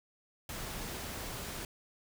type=noise; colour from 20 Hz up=pink; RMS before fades=-41 dBFS; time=0.49-1.65 s; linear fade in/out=2 ms; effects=none